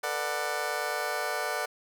20% pulse chord, B minor seventh, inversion third, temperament just, 444.5 / 493.9 / 592.7 / 740.8 Hz, A4 / B4 / D5 / F#5, +18 / 0 / +16 / +2 cents, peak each -32 / -33 / -29 / -29 dBFS, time 0.03-1.66 s, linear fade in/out 10 ms, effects none

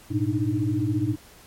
sine tone cluster, 104.9 / 120.8 / 298 / 313.1 Hz, G#2 / B2 / D4 / D#4, +18 / -38 / +25 / +11 cents, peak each -27 dBFS, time 0.1-1.16 s, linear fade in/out 20 ms, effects pink hiss -50 dBFS RMS until 1.46 s + MP3 64 kbps

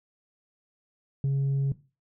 sine tone, 137.6 Hz, C#3, 12 cents flat, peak -20 dBFS, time 1.24-1.72 s, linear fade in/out 2 ms, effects noise-tail reverb RT60 0.3 s tail -18 dB re dry + tanh soft clip ceiling -22 dBFS

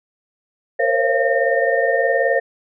sine tone cluster, 464.1 / 529 / 548 / 683 / 1825 Hz, A#4 / C5 / C#5 / F5 / A#6, -8 / +19 / -20 / -39 / -37 cents, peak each -21 dBFS, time 0.79-2.4 s, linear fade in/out 10 ms, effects none

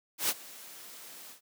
white noise with ADSR envelope, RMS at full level -27 dBFS, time 0.18-1.41 s, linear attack 110 ms, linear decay 43 ms, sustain -21 dB, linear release 110 ms, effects high-pass 200 Hz 12 dB/octave

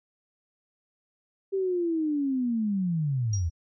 sine linear sweep, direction down, 393.7 to 77.78 Hz, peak -24 dBFS, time 1.52-3.5 s, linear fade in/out 20 ms
sine tone with exponential decay, 5700 Hz, F8, 34 cents sharp, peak -30 dBFS, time 3.33-3.51 s, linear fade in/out 5 ms, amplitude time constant 37 ms
effects none

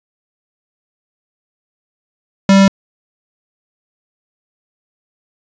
square tone, 195.2 Hz, G3, 7 cents flat, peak -6 dBFS, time 2.49-2.68 s, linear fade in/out 2 ms, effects resampled to 16000 Hz + 8-bit

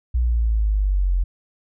sine exponential sweep, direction down, 61.74 to 43.65 Hz, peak -16 dBFS, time 0.14-1.24 s, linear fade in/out 10 ms, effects none

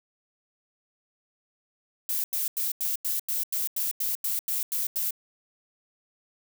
violet noise bursts, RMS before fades -28 dBFS, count 13, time 2.09-5.108 s, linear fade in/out 2 ms, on 150 ms, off 89 ms, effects none

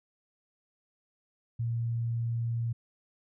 sine tone, 116.54 Hz, A#2, in tune, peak -28 dBFS, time 1.59-2.73 s, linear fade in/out 10 ms, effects none

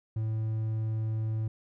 triangle tone, 110.1 Hz, A2, 2 cents sharp, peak -26 dBFS, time 0.16-1.48 s, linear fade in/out 5 ms, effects none

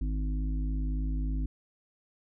harmonic tone with a mistuned harmonic, 51.7 Hz, G#1, 7 cents flat, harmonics 1 / 3 / 5 / 6, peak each -28 / -40 / -39 / -47 dBFS, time 0.01-1.46 s, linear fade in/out 5 ms, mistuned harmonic 6, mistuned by +36 cents, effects none

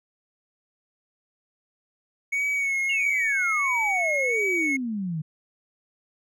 triangle tone with vibrato, 2217 Hz, C#7, in tune, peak -21 dBFS, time 2.32-4.77 s, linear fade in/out 10 ms, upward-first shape sine, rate 1.5 Hz, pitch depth 47 cents each way
sine exponential sweep, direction down, 2877 to 150 Hz, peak -26 dBFS, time 2.89-5.22 s, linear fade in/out 10 ms
effects none

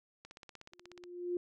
click train, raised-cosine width 0.2 ms, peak -33 dBFS, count 14, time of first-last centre 0.25-1.038 s, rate 16.5 Hz
sine tone with exponential growth, 353.4 Hz, F4, 21 cents sharp, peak -30 dBFS, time 0.72-1.37 s, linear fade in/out 2 ms, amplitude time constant 140 ms
effects none

